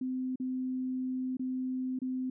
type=tone with dropouts; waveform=sine; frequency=257.1 Hz; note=C4; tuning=30 cents flat; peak=-31 dBFS; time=0.01-2.3 s; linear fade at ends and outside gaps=5 ms; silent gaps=0.358-0.399 / 1.37-1.394 / 1.99-2.017 s; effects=none